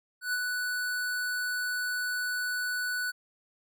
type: tone with ADSR envelope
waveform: square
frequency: 1484 Hz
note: F#6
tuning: 5 cents sharp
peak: -27 dBFS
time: 0.21-3.12 s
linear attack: 120 ms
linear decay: 40 ms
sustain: -3 dB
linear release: 24 ms
effects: none